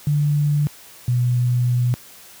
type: tone pair in turn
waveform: sine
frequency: 146.83 / 122.97 Hz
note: D3 / B2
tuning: 0 / -7 cents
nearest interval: minor third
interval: 307 cents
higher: first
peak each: -15 dBFS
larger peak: neither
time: 0.07-0.67 / 1.08-1.94 s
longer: second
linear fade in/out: 0 ms
effects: white hiss -44 dBFS RMS until 2.4 s + high-pass 60 Hz 12 dB/octave